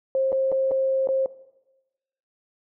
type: tone with dropouts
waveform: sine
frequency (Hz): 532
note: C5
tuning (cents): +29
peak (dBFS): -19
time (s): 0.15-1.26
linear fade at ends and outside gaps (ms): 1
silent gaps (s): 0.32-0.327 / 0.518-0.524 / 0.711-0.716 / 1.073-1.088
effects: noise-tail reverb RT60 1.0 s tail -17 dB re dry